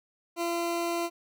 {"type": "tone", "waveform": "20% pulse", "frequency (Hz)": 341, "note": "F4", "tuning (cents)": -41, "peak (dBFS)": -23, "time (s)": [0.36, 1.1], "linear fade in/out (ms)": 50, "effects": []}